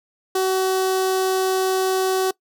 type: tone with notch filter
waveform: sawtooth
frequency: 377.1 Hz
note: F#4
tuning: 33 cents sharp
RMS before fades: -20 dBFS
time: 0.35-2.31 s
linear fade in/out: 5 ms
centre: 2200 Hz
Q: 1.4
effects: noise-tail reverb RT60 0.1 s tail -22 dB re dry